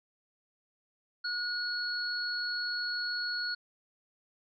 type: tone pair together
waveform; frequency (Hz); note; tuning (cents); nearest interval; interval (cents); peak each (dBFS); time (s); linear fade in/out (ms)
sine; 1450 / 4353; F#6 / C#8; -35 / -32; octave + perfect fifth; 1903; -34 / -34; 1.24-3.55; 10
effects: none

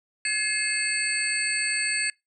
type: tone cluster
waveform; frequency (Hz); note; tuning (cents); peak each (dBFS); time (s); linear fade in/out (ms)
sine; 1697 / 2125 / 2595 / 4483 / 8170; G#6 / C7 / E7 / C#8 / C9; +37 / +26 / -28 / +19 / -42; -30; 0.25-2.1; 2
effects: noise-tail reverb RT60 0.2 s tail -25 dB re dry

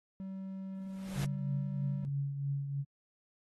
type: tone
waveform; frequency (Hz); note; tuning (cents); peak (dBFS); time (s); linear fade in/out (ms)
triangle; 191.4; G3; -41; -37; 0.2-2.05; 0
type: noise with exponential growth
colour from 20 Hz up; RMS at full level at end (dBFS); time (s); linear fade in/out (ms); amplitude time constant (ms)
pink; -40; 0.74-1.25; 5; 110
type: tone with tremolo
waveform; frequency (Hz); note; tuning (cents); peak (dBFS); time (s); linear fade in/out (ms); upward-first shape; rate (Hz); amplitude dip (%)
sine; 140; C#3; +18; -30; 1.14-2.85; 50; triangle; 3.1; 55
effects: AAC 32 kbps

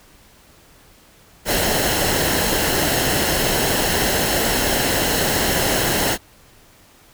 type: noise with comb filter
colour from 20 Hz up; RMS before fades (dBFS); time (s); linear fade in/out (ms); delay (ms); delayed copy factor
pink; -19; 1.45-6.18; 50; 0.84; -0.5
effects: pink hiss -50 dBFS RMS until 7.13 s

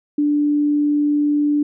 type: tone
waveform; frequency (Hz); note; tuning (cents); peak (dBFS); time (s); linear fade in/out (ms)
sine; 293.7; D4; 0; -14; 0.18-1.63; 5
effects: none

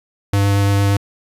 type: tone with vibrato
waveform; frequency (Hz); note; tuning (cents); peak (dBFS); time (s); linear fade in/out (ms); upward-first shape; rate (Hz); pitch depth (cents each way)
square; 100; G2; +35; -13; 0.33-0.97; 5; sine; 8.7; 8
effects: resampled to 32000 Hz

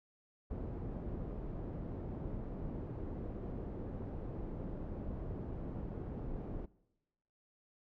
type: low-pass noise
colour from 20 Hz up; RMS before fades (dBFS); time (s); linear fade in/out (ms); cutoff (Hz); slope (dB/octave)
pink; -42; 0.5-6.66; 10; 450; 12
effects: noise-tail reverb RT60 1.0 s tail -22 dB re dry

